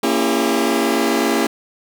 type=chord; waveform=sawtooth; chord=A# diminished seventh; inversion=none; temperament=just; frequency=233.1 / 279.7 / 335.6 / 402.8 Hz; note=A#3 / C#4 / E4 / G4; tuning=0 / +16 / +31 / +47 cents; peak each=-17 dBFS; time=0.03-1.47 s; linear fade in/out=5 ms; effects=none